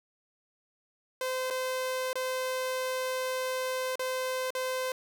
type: tone with dropouts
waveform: sawtooth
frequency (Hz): 515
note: C5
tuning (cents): -28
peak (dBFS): -26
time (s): 1.21-4.92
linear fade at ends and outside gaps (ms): 2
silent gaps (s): 1.502-1.507 / 2.131-2.155 / 3.956-3.994 / 4.505-4.55
effects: 11-bit